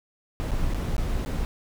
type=noise with dropouts; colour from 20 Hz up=brown; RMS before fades=-26 dBFS; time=0.4-1.45 s; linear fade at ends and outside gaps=0 ms; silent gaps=0.51-0.516 / 0.737-0.746 / 0.965-0.981 / 1.25-1.26 s; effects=none